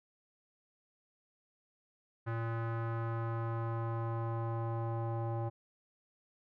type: tone with low-pass filter sweep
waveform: square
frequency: 114.8 Hz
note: A#2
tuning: 26 cents flat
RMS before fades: -36 dBFS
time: 2.26-5.5 s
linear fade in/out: 20 ms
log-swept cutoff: 1500 to 830 Hz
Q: 2.5
effects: none